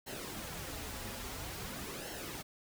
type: noise with flanger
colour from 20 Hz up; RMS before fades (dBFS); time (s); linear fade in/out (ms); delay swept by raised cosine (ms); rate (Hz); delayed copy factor
pink; -43; 0.06-2.43; 20; 0.83 to 6.63; 0.49; -0.6
effects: none